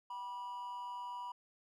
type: tone with amplitude modulation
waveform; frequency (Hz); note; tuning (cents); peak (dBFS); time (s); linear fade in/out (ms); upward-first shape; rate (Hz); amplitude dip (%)
triangle; 976; B5; -21; -37; 0.1-1.32; 5; sine; 204; 50
effects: none